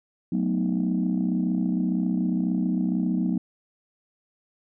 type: chord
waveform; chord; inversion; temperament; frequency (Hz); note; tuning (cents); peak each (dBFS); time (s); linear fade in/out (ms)
sine; B dominant seventh; second; equal; 185 / 220 / 246.9 / 311.1; F#3 / A3 / B3 / D#4; 0 / 0 / 0 / 0; -24 / -29 / -26 / -29; 0.32-3.38; 5
effects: tanh soft clip ceiling -15 dBFS